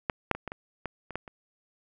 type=clicks; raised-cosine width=0.5 ms; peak=-11 / -7 / -21 / -20 / -22 / -18 / -25 / -16 / -28 dBFS; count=9; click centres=0.098 / 0.313 / 0.35 / 0.477 / 0.519 / 0.857 / 1.107 / 1.156 / 1.278 s; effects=none